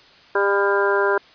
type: harmonic tone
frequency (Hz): 200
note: G3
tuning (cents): +35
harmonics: 2 / 3 / 4 / 5 / 6 / 7 / 8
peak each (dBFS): -19 / -25 / -30 / -23 / -34 / -24 / -25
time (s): 0.35-1.18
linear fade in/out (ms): 5
effects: white hiss -49 dBFS RMS until 1.34 s + resampled to 11025 Hz